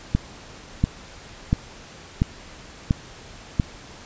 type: click train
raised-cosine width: 5 ms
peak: -5 dBFS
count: 6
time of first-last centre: 0.15-3.598 s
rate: 1.45 Hz
effects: pink hiss -43 dBFS RMS until 4.05 s + resampled to 16000 Hz